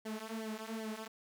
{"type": "tone with flanger", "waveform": "sawtooth", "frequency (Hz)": 220.3, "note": "A3", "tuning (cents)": 2, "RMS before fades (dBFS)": -42, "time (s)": [0.05, 1.08], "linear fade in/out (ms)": 10, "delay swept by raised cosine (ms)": [0.77, 5.07], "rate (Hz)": 2.6, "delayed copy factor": -0.85, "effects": []}